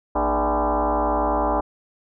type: tone with frequency modulation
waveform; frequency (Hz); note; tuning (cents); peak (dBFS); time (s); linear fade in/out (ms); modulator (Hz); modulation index
sine; 123.4; B2; -1; -18; 0.15-1.61; 10; 178; 5.6
effects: none